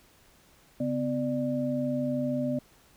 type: tone cluster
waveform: sine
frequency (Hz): 138.7 / 251.8 / 593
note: C#3 / B3 / D5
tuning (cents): +1 / +34 / +17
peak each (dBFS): -35 / -28 / -32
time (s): 0.8-2.59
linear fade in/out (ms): 5
effects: pink hiss -60 dBFS RMS until 2.96 s